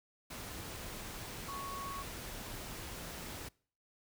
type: tone in noise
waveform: sine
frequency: 1108.7 Hz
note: C#6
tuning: in tune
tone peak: -41 dBFS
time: 1.48-2.03 s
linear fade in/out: 10 ms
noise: pink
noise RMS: -45 dBFS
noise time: 0.3-3.49 s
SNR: +1 dB
effects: noise-tail reverb RT60 0.5 s tail -25 dB re dry

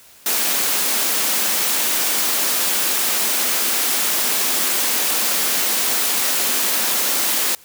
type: high-pass noise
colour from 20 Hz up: white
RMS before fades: -19 dBFS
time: 0.26-7.55 s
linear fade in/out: 2 ms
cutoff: 190 Hz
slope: 48 dB/octave
effects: white hiss -47 dBFS RMS until 7.64 s

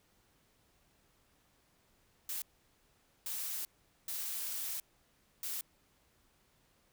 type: noise bursts at uneven times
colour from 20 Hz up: blue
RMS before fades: -39 dBFS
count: 4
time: 2.29-2.42 / 3.26-3.65 / 4.08-4.8 / 5.43-5.61 s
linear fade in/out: 2 ms
effects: pink hiss -71 dBFS RMS until 6.92 s

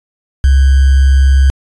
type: tone with sample-and-hold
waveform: sine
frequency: 67.4 Hz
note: C#2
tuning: 48 cents flat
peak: -4 dBFS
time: 0.44-1.5 s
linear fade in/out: 0 ms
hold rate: 1575 Hz
effects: resampled to 22050 Hz

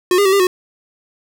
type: tone with pitch steps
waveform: square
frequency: 362.1 / 405.6 / 381.6 / 399 / 366.1 Hz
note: F#4 / G#4 / G4 / G4 / F#4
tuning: -37 / -41 / -47 / +31 / -18 cents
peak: -11 dBFS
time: 0.11-0.47 s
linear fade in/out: 2 ms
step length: 72 ms
effects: none

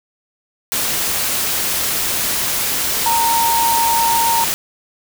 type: tone in noise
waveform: sine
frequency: 923 Hz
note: A#5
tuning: 17 cents flat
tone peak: -14 dBFS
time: 3.06-4.44 s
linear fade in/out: 0 ms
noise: white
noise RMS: -19 dBFS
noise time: 0.72-4.54 s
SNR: +2 dB
effects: none

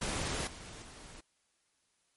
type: noise with level steps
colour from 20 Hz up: pink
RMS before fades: -35 / -48 / -51 dBFS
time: 0.01-1.21 s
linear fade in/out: 10 ms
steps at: 0.47 / 0.82 s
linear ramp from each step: 2 ms
effects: white hiss -75 dBFS RMS until 2.16 s + MP3 48 kbps

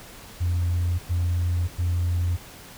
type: tone bursts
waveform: sine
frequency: 87.31 Hz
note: F2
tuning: in tune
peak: -19 dBFS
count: 3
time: 0.4-2.37 s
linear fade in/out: 20 ms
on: 590 ms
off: 100 ms
effects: tanh soft clip ceiling -18 dBFS + pink hiss -44 dBFS RMS until 2.77 s

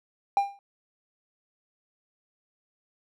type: tone with exponential decay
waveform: triangle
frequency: 799 Hz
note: G5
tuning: 33 cents sharp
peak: -14 dBFS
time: 0.37-0.59 s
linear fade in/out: 1 ms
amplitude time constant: 47 ms
effects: tanh soft clip ceiling -11 dBFS

